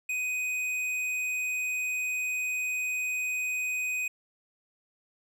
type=tone with tanh clipping; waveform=triangle; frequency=2500 Hz; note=D#7; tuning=8 cents sharp; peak=-30 dBFS; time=0.09-4.08 s; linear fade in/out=5 ms; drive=15 dB; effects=none